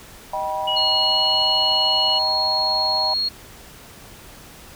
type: chord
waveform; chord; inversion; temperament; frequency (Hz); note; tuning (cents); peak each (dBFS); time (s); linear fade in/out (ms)
sine; Eb augmented; none; just; 622.3 / 777.8 / 972.3; Eb5 / G5 / B5; 0 / -14 / -27; -28 / -26 / -26; 0.33-3.14; 5
type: tone with pitch glide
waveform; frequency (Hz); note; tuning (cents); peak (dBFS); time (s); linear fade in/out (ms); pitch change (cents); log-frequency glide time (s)
sine; 2910 to 2929; F#7 to F#7; -29 to -18; -20; 0.67-2.19; 10; +11; 0.95-1.27
type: tone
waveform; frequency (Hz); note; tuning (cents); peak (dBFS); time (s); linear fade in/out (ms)
sine; 4300; C8; +47; -19; 0.76-3.29; 10
effects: pink hiss -43 dBFS RMS until 4.75 s

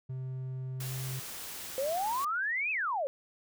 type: tone with pitch glide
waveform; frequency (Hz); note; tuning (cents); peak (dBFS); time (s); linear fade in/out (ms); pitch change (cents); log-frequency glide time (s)
triangle; 130 to 130.83; C3 to C3; -11 to 0; -33; 0.09-1.2; 10; +11; 0.76-1.05
type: noise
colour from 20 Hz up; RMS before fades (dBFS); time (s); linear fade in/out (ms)
white; -42; 0.8-2.25; 5
type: exponential two-way sweep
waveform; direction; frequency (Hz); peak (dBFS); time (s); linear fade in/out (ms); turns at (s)
sine; up then down; 516 to 2627 to 516; -29; 1.78-3.07; 0; 2.71
effects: none

